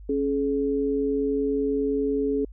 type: tone pair together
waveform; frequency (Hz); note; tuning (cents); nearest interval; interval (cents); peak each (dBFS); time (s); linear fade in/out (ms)
sine; 275.9 / 425.8; C#4 / G#4; -8 / +43; minor sixth; 751; -25 / -24; 0.09-2.45; 5
effects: added 50 Hz sine -40 dBFS peak until 2.52 s